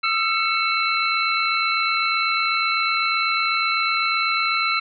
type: tone cluster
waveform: sine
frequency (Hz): 1257 / 1345 / 2210 / 2669 / 4053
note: D#6 / E6 / C#7 / E7 / B7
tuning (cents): +17 / +34 / -6 / +21 / +44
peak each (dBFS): -29 / -23 / -24 / -26 / -26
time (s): 0.03-4.8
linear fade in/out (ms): 10
effects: none